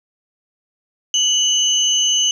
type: tone pair together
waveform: sine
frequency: 2960 / 6272 Hz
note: F#7 / G8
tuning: 0 / 0 cents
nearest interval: octave + minor second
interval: 1300 cents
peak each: -15 / -18 dBFS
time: 1.14-2.31 s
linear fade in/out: 2 ms
effects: 8-bit